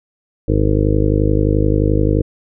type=harmonic tone; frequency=51.5 Hz; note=G#1; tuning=14 cents flat; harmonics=1 / 2 / 3 / 4 / 5 / 6 / 7 / 8 / 9 / 10; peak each=-17 / -17 / -22 / -27 / -26 / -19 / -26 / -25 / -21 / -26 dBFS; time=0.48-2.22 s; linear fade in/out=5 ms; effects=none